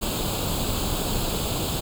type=noise with comb filter; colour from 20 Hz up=pink; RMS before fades=-26 dBFS; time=0.01-1.81 s; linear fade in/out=20 ms; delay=0.26 ms; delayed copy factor=+0.75; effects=none